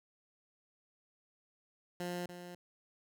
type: tone with echo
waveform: 15% pulse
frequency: 176.8 Hz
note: F3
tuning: 22 cents sharp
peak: -31 dBFS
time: 2-2.26 s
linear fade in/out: 2 ms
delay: 290 ms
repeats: 1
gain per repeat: -9 dB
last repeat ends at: 2.55 s
effects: none